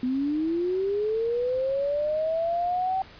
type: linear sweep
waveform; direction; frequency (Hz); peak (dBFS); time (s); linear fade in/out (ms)
sine; up; 246.9 to 769; -23; 0.03-3.02; 2
effects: pink hiss -48 dBFS RMS until 3.19 s + resampled to 11025 Hz